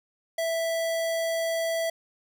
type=tone; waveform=square; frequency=659.3 Hz; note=E5; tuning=in tune; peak=-26 dBFS; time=0.38-1.9 s; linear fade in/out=5 ms; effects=none